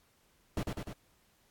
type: noise with echo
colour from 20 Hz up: brown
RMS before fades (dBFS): -33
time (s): 0.57-0.63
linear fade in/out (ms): 2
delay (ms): 100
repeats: 3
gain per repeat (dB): -3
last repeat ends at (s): 0.93
effects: pink hiss -69 dBFS RMS until 1.5 s + AAC 64 kbps